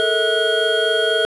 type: tone cluster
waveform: triangle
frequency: 431.9 / 456 / 644 / 1465 / 3246 Hz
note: A4 / A#4 / E5 / F#6 / G#7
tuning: -32 / -38 / -41 / -18 / -40 cents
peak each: -20 dBFS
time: 0-1.25 s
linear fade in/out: 0 ms
effects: resampled to 24000 Hz + 7-bit